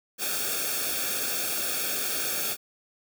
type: noise with comb filter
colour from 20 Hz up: white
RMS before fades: -29 dBFS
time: 0.18-2.57 s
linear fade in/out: 50 ms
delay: 1 ms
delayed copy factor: -0.85
effects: none